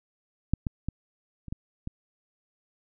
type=clicks; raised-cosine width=5 ms; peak=-10 / -16 / -17 / -28 / -20 / -21 dBFS; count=6; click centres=0.536 / 0.668 / 0.886 / 1.483 / 1.525 / 1.874 s; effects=none